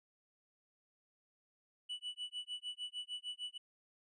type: tone with tremolo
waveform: triangle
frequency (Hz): 2960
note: F#7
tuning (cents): 0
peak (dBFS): -37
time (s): 1.89-3.58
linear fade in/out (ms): 10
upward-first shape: sine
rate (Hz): 6.6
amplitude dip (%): 100
effects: resampled to 24000 Hz